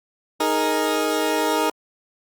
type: chord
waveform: 20% pulse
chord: D# suspended fourth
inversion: none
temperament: equal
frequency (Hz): 311.1 / 415.3 / 466.2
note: D#4 / G#4 / A#4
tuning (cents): 0 / 0 / 0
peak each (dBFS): -18 / -20 / -19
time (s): 0.4-1.7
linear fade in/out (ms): 5
effects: Opus 48 kbps